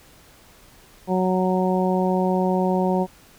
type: harmonic tone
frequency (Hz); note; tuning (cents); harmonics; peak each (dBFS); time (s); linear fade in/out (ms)
185; F#3; 0; 1 / 2 / 3 / 4 / 5; -21 / -24 / -26 / -27 / -28; 1.07-3.07; 50
effects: pink hiss -51 dBFS RMS until 3.38 s